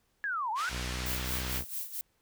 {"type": "linear two-way sweep", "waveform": "sine", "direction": "down then up", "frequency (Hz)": [1717, 830.6, 1547], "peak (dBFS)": -30, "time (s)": [0.24, 0.69], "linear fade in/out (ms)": 0, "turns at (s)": 0.51}
{"type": "band-pass noise", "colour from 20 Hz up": "pink", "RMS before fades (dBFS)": -40, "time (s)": [0.55, 1.62], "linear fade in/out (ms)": 50, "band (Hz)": [1400, 6400], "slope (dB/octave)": 12}
{"type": "tone with pitch glide", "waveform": "sawtooth", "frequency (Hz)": [61.74, 63.33], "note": ["B1", "B1"], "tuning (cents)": [0, 44], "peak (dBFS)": -31, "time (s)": [0.69, 1.65], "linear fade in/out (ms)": 50, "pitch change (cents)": 44, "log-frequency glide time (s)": [0.79, 1.33]}
{"type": "noise with tremolo", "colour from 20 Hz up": "violet", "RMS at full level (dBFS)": -35, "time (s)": [1.06, 2.01], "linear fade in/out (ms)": 0, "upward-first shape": "sine", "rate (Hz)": 4.5, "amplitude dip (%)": 75}
{"effects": ["pink hiss -73 dBFS RMS until 2.21 s"]}